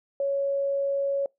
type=tone; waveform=sine; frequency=556 Hz; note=C#5; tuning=5 cents sharp; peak=-23 dBFS; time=0.2-1.26 s; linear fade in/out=2 ms; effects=noise-tail reverb RT60 0.2 s tail -25 dB re dry